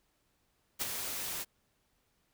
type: noise with ADSR envelope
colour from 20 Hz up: white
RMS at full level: -32 dBFS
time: 0.79-1.45 s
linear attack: 29 ms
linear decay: 22 ms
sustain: -6 dB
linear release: 34 ms
effects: pink hiss -75 dBFS RMS until 2.33 s